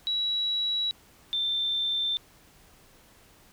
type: tone pair in turn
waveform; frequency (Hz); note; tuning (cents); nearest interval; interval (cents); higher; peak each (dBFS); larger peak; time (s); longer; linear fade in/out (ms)
sine; 3900 / 3565; B7 / A7; -23 / +22; major second; 155; first; -25 / -25; neither; 0.07-0.91 / 1.33-2.17; neither; 0
effects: pink hiss -57 dBFS RMS until 3.52 s

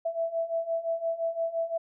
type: beating tone pair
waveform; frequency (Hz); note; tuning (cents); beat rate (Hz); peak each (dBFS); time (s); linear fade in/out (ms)
sine; 659 / 664.8; E5 / E5; -1 / +15; 5.8; -32 / -29; 0.05-1.78; 10
effects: none

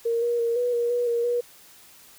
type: tone with pitch steps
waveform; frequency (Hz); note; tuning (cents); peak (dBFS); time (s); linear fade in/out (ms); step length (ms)
sine; 464.3 / 475.4 / 465.9 / 488.5 / 474.3 / 484.3 / 470.4 / 481.9; A#4 / A#4 / A#4 / B4 / A#4 / B4 / A#4 / B4; -7 / +34 / -1 / -19 / +30 / -34 / +16 / -43; -21; 0.05-1.41; 10; 170
effects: white hiss -51 dBFS RMS until 2.18 s

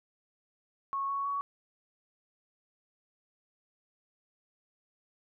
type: tone with pitch steps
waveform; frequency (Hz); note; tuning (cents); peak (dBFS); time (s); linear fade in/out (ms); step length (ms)
sine; 1100 / 1111.5 / 1123.1; C#6 / C#6 / C#6; -14 / +4 / +22; -30; 0.93-1.41; 0; 160
effects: none

